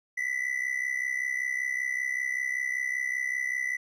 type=ring-modulated tone; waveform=triangle; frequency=1988 Hz; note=B6; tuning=11 cents sharp; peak=-23 dBFS; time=0.17-3.77 s; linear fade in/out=10 ms; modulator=32.6 Hz; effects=resampled to 32000 Hz